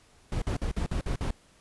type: noise bursts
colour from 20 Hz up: brown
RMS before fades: -29 dBFS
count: 7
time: 0.32-1.307 s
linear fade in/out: 2 ms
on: 99 ms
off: 49 ms
effects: pink hiss -60 dBFS RMS until 1.6 s + resampled to 24000 Hz